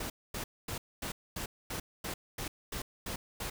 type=noise bursts; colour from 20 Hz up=pink; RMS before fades=-38 dBFS; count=11; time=0-3.5 s; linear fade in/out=5 ms; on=100 ms; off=240 ms; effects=none